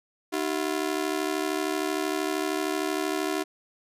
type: ring-modulated tone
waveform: sawtooth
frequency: 344.7 Hz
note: F4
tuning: 23 cents flat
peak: -19 dBFS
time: 0.32-3.44 s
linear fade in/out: 20 ms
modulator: 36.5 Hz
effects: resampled to 32000 Hz